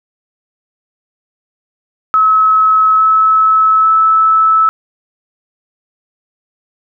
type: tone with pitch steps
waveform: sine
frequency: 1289 / 1298 / 1307 Hz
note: E6 / E6 / E6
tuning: -39 / -27 / -15 cents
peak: -6 dBFS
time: 2.14-4.69 s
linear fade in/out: 0 ms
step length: 850 ms
effects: none